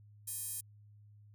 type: tone with high-pass filter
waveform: square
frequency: 356.1 Hz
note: F4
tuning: 34 cents sharp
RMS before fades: -41 dBFS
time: 0.27-0.61 s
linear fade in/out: 10 ms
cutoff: 9800 Hz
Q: 2.1
effects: added 104 Hz sine -56 dBFS peak until 1.34 s